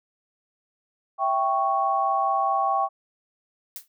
sine chord, C# diminished, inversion first, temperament equal, 659.3 / 784 / 1108.7 Hz, E5 / G5 / C#6, 0 / 0 / 0 cents, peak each -29 / -23 / -24 dBFS, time 1.18-2.89 s, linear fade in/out 50 ms
blue noise with exponential decay, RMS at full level -32 dBFS, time 3.76-3.88 s, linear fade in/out 1 ms, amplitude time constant 25 ms
effects none

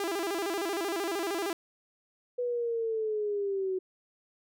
sawtooth tone with vibrato, 366.3 Hz, F#4, 17 cents flat, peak -26 dBFS, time 0-1.53 s, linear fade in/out 2 ms, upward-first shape square, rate 13 Hz, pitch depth 160 cents each way
sine linear sweep, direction down, 493.9 to 370.2 Hz, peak -28 dBFS, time 2.38-3.79 s, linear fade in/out 10 ms
effects none

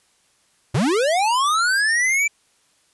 square linear sweep, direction up, 99.1 to 2349 Hz, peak -17 dBFS, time 0.74-2.28 s, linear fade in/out 10 ms, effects white hiss -61 dBFS RMS until 2.93 s + resampled to 24000 Hz

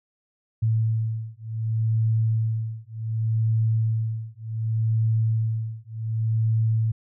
sine beating tone pair, 111.2 / 111.87 Hz, A2 / A2, +19 / +29 cents, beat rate 0.67 Hz, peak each -24 / -24 dBFS, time 0.62-6.92 s, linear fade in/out 10 ms, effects none

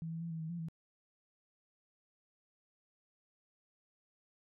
sine tone with pitch steps, 163.2 / 164.2 / 168 / 162.3 / 159.5 / 171.8 / 162.7 Hz, E3 / E3 / E3 / E3 / D#3 / F3 / E3, -17 / -6 / +33 / -27 / +43 / -28 / -22 cents, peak -38 dBFS, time 0.02-0.685 s, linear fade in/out 0 ms, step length 95 ms, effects none

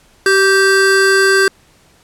square tone pair together, 386.9 / 1568 Hz, G4 / G6, -23 / 0 cents, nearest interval 2 octaves, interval 2423 cents, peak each -12 dBFS, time 0.26-1.48 s, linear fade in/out 2 ms, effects pink hiss -50 dBFS RMS until 2.03 s + low-pass 11000 Hz 12 dB/octave

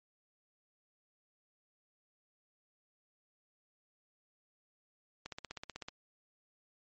click train, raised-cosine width 0.2 ms, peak -25 dBFS, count 11, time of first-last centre 5.26-5.885 s, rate 16 Hz, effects MP3 32 kbps

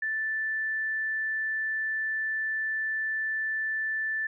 sine tone, 1760 Hz, A6, in tune, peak -27 dBFS, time 0.02-4.27 s, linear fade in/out 5 ms, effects none

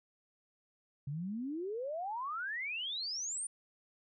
sine exponential sweep, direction up, 134.4 to 9400 Hz, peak -36 dBFS, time 1.07-3.47 s, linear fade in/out 5 ms, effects none

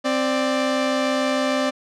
sawtooth tone pair together, 261.6 / 589.7 Hz, C4 / D5, 0 / +7 cents, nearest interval octave + major second, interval 1407 cents, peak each -18 dBFS, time 0.04-1.71 s, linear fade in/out 20 ms, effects low-pass 6000 Hz 12 dB/octave

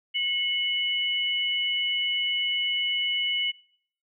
sine tone pair together, 2172 / 2960 Hz, C#7 / F#7, -36 / 0 cents, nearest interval perfect fourth, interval 536 cents, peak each -29 / -25 dBFS, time 0.14-3.52 s, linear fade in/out 20 ms, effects noise-tail reverb RT60 0.6 s tail -22 dB re dry

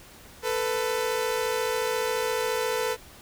sawtooth tone pair together, 443.7 / 498 Hz, A4 / B4, +14 / +14 cents, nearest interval major second, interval 200 cents, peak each -24 dBFS, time 0.42-2.97 s, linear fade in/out 50 ms, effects pink hiss -49 dBFS RMS until 3.21 s

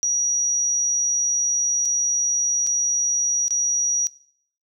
sine tone with dropouts, 5780 Hz, F#8, 41 cents flat, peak -18 dBFS, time 0.03-4.07 s, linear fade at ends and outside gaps 0 ms, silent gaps 1.852-1.856 / 2.666-2.672 / 3.481-3.507 s, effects noise-tail reverb RT60 0.6 s tail -22 dB re dry

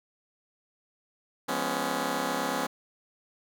10% pulse chord, C# dominant seventh, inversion first, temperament just, 173.24 / 207.9 / 249.5 / 277.2 Hz, E#3 / G#3 / B3 / C#4, -14 / +2 / +18 / 0 cents, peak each -29 / -29 / -24 / -24 dBFS, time 1.48-2.67 s, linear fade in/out 10 ms, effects none

